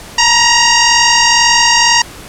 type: tone with frequency modulation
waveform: sine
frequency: 1855 Hz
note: A#6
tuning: 9 cents flat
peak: -6 dBFS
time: 0.18-2.02 s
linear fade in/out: 5 ms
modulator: 938 Hz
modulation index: 5
effects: pink hiss -32 dBFS RMS until 2.28 s + low-pass 12000 Hz 12 dB/octave